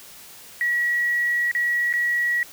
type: tone with dropouts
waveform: sine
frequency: 1922 Hz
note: B6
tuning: 48 cents flat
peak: -19 dBFS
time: 0.61-2.43 s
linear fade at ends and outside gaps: 1 ms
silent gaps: 1.514-1.55 / 1.928-1.937 s
effects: white hiss -44 dBFS RMS until 2.52 s